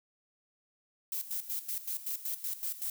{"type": "noise with tremolo", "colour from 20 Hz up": "violet", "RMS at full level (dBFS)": -35, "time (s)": [1.12, 2.9], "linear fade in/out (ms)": 2, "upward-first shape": "square", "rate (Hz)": 5.3, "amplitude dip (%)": 75, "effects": []}